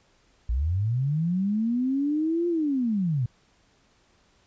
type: linear two-way sweep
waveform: sine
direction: up then down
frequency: 53.6 to 350.6 to 114 Hz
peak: -22 dBFS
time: 0.49-3.26 s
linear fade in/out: 5 ms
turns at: 2.48 s
effects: pink hiss -63 dBFS RMS until 4.46 s + resampled to 16000 Hz